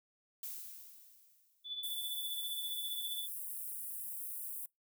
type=noise with exponential decay; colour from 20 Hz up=violet; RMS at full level=-42 dBFS; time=0.43-1.86 s; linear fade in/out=1 ms; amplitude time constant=310 ms
type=tone with tremolo; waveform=sine; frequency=3475 Hz; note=A7; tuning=22 cents flat; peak=-36 dBFS; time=1.64-3.28 s; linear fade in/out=50 ms; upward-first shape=triangle; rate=15 Hz; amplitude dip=65%
type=high-pass noise; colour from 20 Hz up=white; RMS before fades=-43 dBFS; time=1.83-4.66 s; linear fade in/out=5 ms; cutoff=9000 Hz; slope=48 dB/octave
effects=noise-tail reverb RT60 0.2 s tail -26 dB re dry